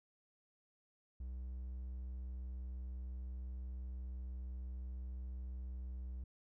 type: tone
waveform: triangle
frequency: 62.9 Hz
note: B1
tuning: 32 cents sharp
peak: -40 dBFS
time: 1.2-6.24 s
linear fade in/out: 5 ms
effects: none